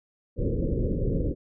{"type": "low-pass noise", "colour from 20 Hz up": "pink", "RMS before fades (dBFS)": -26, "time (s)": [0.36, 1.35], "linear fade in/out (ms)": 50, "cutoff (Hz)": 550, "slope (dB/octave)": 96, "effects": []}